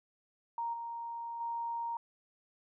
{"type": "tone with level steps", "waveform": "sine", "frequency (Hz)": 932.3, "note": "A#5", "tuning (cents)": 0, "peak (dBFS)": [-33, -38, -34], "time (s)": [0.58, 1.97], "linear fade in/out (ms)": 2, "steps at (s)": [0.73, 1.4], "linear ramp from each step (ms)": 10, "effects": []}